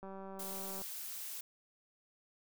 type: click train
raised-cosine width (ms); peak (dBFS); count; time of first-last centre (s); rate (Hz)
1; -35; 153; 0.03-0.818; 193
type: noise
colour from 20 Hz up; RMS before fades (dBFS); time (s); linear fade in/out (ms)
blue; -44; 0.39-1.41; 5
effects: none